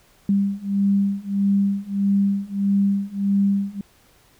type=beating tone pair; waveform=sine; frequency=197.9 / 199.5 Hz; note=G3 / G3; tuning=+17 / +31 cents; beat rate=1.6 Hz; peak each=-21 / -20 dBFS; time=0.29-3.81 s; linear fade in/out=2 ms; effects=pink hiss -56 dBFS RMS until 4.39 s